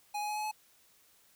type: tone with pitch steps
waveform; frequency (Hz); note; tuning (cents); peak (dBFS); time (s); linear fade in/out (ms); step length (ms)
square; 830.6 / 836.9 / 843.2 / 849.5 / 855.9; G#5 / G#5 / G#5 / G#5 / A5; 0 / +13 / +26 / +39 / -48; -34; 0.14-0.515; 10; 75
effects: white hiss -65 dBFS RMS until 1.35 s